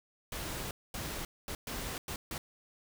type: noise bursts at uneven times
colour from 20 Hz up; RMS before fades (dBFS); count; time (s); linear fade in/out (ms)
pink; -39; 6; 0.32-0.71 / 0.94-1.25 / 1.48-1.55 / 1.67-1.98 / 2.08-2.16 / 2.31-2.38; 2
effects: none